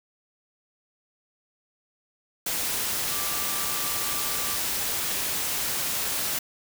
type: tone in noise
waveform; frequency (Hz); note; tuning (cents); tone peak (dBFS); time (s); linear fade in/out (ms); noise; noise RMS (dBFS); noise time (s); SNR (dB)
sine; 1174.7; D6; 0; -38; 3.11-4.56; 5; white; -28; 2.46-6.39; -13
effects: none